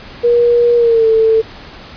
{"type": "tone with pitch glide", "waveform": "sine", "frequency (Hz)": [477, 445.1], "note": ["A#4", "A4"], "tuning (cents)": [40, 20], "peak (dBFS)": -7, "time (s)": [0.23, 1.42], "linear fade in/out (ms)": 20, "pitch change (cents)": -120, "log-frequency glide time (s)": [0.76, 1.07], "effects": ["pink hiss -34 dBFS RMS until 1.96 s", "resampled to 11025 Hz"]}